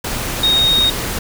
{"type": "tone in noise", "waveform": "sine", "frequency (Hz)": 3729, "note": "A#7", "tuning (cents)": 0, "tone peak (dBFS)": -11, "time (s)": [0.43, 0.9], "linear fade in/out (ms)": 5, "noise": "pink", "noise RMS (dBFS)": -22, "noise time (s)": [0.04, 1.19], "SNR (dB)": 8, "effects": []}